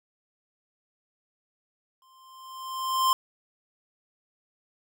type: tone with exponential growth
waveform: square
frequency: 1047 Hz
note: C6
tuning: 1 cent sharp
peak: -19 dBFS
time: 2.02-3.13 s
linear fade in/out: 1 ms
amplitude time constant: 240 ms
effects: none